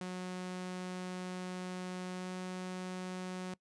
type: tone with pitch glide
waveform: sawtooth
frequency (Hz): 182.7 to 183.76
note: F#3 to F#3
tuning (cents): -22 to -12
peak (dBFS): -35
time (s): 0.01-3.54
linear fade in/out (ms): 2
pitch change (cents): +10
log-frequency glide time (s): 2.13-2.31
effects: noise-tail reverb RT60 0.1 s tail -22 dB re dry + resampled to 22050 Hz